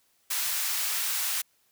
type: high-pass noise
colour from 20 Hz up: white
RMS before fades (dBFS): -29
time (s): 0.3-1.42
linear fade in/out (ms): 10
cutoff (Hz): 1100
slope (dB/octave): 12
effects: white hiss -68 dBFS RMS until 1.71 s